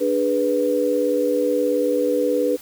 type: chord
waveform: sine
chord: G# diminished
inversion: second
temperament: equal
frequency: 293.7 / 415.3 / 493.9 Hz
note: D4 / G#4 / B4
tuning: 0 / 0 / 0 cents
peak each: -23 / -24 / -19 dBFS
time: 0-2.57 s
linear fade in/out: 20 ms
effects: white hiss -43 dBFS RMS until 2.61 s